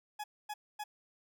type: tone bursts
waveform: 40% pulse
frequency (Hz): 841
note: G#5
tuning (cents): +22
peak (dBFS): -37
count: 3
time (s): 0.19-0.84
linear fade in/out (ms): 10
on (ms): 50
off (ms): 250
effects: none